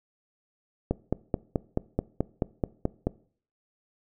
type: click train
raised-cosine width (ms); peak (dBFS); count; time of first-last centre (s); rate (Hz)
2; -11; 11; 0.91-3.07; 4.63
effects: noise-tail reverb RT60 0.5 s tail -21 dB re dry